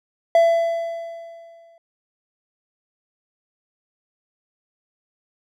triangle tone with exponential decay, 670 Hz, E5, 28 cents sharp, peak -8 dBFS, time 0.35-1.78 s, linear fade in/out 2 ms, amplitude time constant 310 ms, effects none

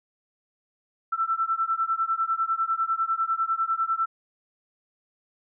sine beating tone pair, 1329 / 1339 Hz, E6 / E6, +14 / +27 cents, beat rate 10 Hz, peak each -26 dBFS, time 1.12-4.06 s, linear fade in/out 10 ms, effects none

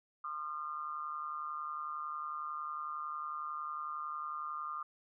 sine tone with amplitude modulation, 1212 Hz, D#6, 46 cents flat, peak -34 dBFS, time 0.24-4.83 s, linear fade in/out 5 ms, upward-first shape sine, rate 151 Hz, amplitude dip 80%, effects none

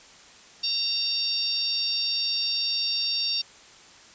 harmonic tone, 922 Hz, A#5, 19 cents flat, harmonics 3 / 4 / 5 / 6, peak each -35 / -31 / -27 / -29 dBFS, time 0.63-3.42 s, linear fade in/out 10 ms, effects white hiss -50 dBFS RMS until 4.14 s + resampled to 16000 Hz

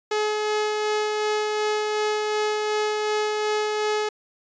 sawtooth tone with tremolo, 424.7 Hz, G#4, 39 cents sharp, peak -17 dBFS, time 0.11-4.09 s, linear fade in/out 5 ms, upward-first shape sine, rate 2.7 Hz, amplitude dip 25%, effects resampled to 16000 Hz

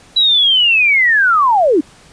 sine linear sweep, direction down, 3951 to 268.1 Hz, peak -8 dBFS, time 0.16-1.81 s, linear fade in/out 10 ms, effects pink hiss -44 dBFS RMS until 2.12 s + resampled to 22050 Hz

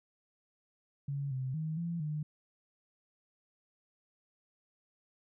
sine tone with pitch steps, 140.5 / 130.5 / 157.4 / 169.5 / 151.6 Hz, C#3 / C3 / D#3 / E3 / D#3, +24 / -4 / +20 / +49 / -45 cents, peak -33 dBFS, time 1.08-2.23 s, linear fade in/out 5 ms, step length 230 ms, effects none

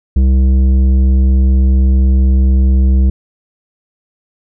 sine tone with tanh clipping, 65.41 Hz, C2, in tune, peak -8 dBFS, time 0.16-3.1 s, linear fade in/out 5 ms, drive 10 dB, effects none

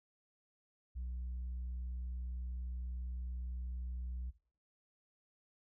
sine tone, 61.74 Hz, B1, in tune, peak -37 dBFS, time 0.95-4.31 s, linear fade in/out 20 ms, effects noise-tail reverb RT60 0.4 s tail -17 dB re dry + tanh soft clip ceiling -37 dBFS

